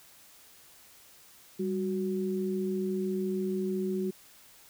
sine tone pair together, 196 / 370 Hz, G3 / F#4, 0 / 0 cents, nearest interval major seventh, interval 1100 cents, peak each -31 / -31 dBFS, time 1.59-4.11 s, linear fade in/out 10 ms, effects white hiss -56 dBFS RMS until 4.69 s

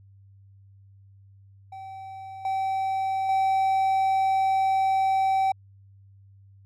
triangle tone with level steps, 770 Hz, G5, 31 cents flat, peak -35 / -22 / -18 dBFS, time 1.72-5.52 s, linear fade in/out 5 ms, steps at 2.45 / 3.29 s, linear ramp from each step 2 ms, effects added 98 Hz sine -50 dBFS peak until 6.65 s

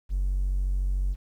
triangle tone, 46.92 Hz, F#1, 25 cents sharp, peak -20 dBFS, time 0.09-1.16 s, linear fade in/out 50 ms, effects tanh soft clip ceiling -19 dBFS + 10-bit

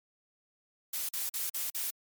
blue noise bursts, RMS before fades -34 dBFS, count 5, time 0.93-1.906 s, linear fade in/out 5 ms, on 160 ms, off 44 ms, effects MP3 96 kbps

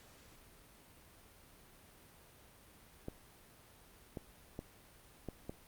clicks, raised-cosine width 2 ms, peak -28 dBFS, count 5, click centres 3.084 / 4.172 / 4.591 / 5.287 / 5.495 s, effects pink hiss -61 dBFS RMS until 5.67 s + Opus 48 kbps

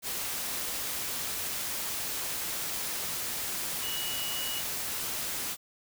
sine tone in noise, 2920 Hz, F#7, 24 cents flat, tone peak -36 dBFS, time 3.81-4.63 s, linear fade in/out 50 ms, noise white, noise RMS -34 dBFS, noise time 0.02-5.57 s, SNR -5 dB, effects none

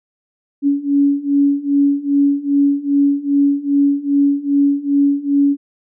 sine beating tone pair, 281.1 / 283.6 Hz, C#4 / C#4, +24 / +40 cents, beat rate 2.5 Hz, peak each -16 / -14 dBFS, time 0.62-5.57 s, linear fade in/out 50 ms, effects none

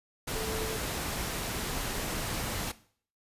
sine tone in noise, 440 Hz, A4, in tune, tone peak -35 dBFS, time 0.35-0.77 s, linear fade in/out 10 ms, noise pink, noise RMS -34 dBFS, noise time 0.27-2.72 s, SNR -4 dB, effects noise-tail reverb RT60 0.5 s tail -17 dB re dry + resampled to 32000 Hz

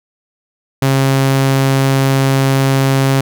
sawtooth tone, 135.2 Hz, C#3, 43 cents flat, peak -6 dBFS, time 0.82-3.21 s, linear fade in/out 5 ms, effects none

